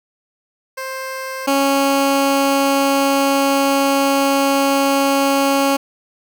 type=tone pair in turn; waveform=15% pulse; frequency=526 / 275.9 Hz; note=C5 / C#4; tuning=+9 / -8 cents; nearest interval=major seventh; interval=1117 cents; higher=first; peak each=-18 / -7 dBFS; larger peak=second; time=0.77-1.47 / 1.47-5.77 s; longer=second; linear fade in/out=10 ms; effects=none